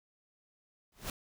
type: noise with exponential growth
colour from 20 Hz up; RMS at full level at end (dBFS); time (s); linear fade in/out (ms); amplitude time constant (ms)
pink; -33; 0.92-1.1; 2; 37
effects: none